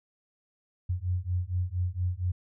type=beating tone pair; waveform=sine; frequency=88.1 / 92.4 Hz; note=F2 / F#2; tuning=+16 / -2 cents; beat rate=4.3 Hz; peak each=-30 / -30 dBFS; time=0.89-2.32 s; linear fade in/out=10 ms; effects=none